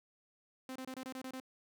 sawtooth tone bursts, 260 Hz, C4, 11 cents flat, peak -38 dBFS, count 8, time 0.69-1.401 s, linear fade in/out 2 ms, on 67 ms, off 25 ms, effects none

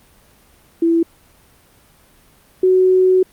sine tone pair in turn, 333 / 371.6 Hz, E4 / F#4, +18 / +7 cents, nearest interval major second, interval 189 cents, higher second, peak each -11 / -9 dBFS, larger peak second, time 0.82-1.03 / 2.63-3.23 s, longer second, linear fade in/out 5 ms, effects pink hiss -51 dBFS RMS until 3.32 s + Opus 32 kbps

